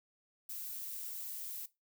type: noise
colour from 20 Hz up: violet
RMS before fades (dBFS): -43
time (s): 0.49-1.66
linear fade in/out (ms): 5
effects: noise-tail reverb RT60 0.2 s tail -18 dB re dry